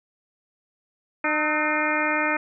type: harmonic tone with a mistuned harmonic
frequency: 302.9 Hz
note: D#4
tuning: 46 cents flat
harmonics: 1 / 2 / 3 / 4 / 5 / 6 / 7 / 8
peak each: -29 / -29 / -29 / -29 / -29 / -29 / -29 / -29 dBFS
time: 1.24-2.37 s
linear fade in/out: 5 ms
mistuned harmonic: 4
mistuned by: +83 cents
effects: none